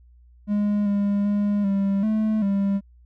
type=tone with pitch steps; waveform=triangle; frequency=206.5 / 202.3 / 204.9 / 197.2 / 216.8 / 198.2 Hz; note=G#3 / G#3 / G#3 / G3 / A3 / G3; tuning=-10 / -45 / -23 / +11 / -25 / +19 cents; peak=-17 dBFS; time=0.47-2.81 s; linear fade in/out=50 ms; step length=390 ms; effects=added 60 Hz sine -49 dBFS peak until 3.05 s